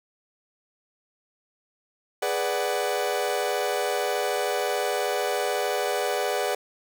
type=chord; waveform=40% pulse; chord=G# half-diminished seventh; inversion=none; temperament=equal with one note detuned; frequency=415.3 / 493.9 / 587.3 / 747.3 Hz; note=G#4 / B4 / D5 / F#5; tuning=0 / 0 / 0 / +17 cents; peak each=-29 dBFS; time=2.22-6.55 s; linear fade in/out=5 ms; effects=none